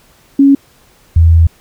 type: tone pair in turn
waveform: sine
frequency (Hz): 277.2 / 82.41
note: C#4 / E2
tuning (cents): 0 / 0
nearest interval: octave + major sixth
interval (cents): 2100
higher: first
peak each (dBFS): -3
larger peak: neither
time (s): 0.39-0.55 / 1.16-1.47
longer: second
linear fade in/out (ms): 5
effects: pink hiss -48 dBFS RMS until 1.6 s